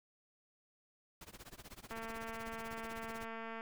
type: noise with tremolo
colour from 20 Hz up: pink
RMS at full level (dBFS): -50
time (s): 1.21-3.25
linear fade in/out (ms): 2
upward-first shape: sine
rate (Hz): 16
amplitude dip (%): 95
type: click train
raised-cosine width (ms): 0.5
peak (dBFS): -31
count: 385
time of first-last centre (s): 1.91-3.609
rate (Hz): 226
effects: none